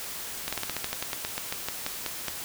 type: slowing click train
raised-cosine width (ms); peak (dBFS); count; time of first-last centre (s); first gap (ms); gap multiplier
0.2; -12; 17; 0.48-2.283; 46; 1.11
effects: white hiss -37 dBFS RMS until 2.44 s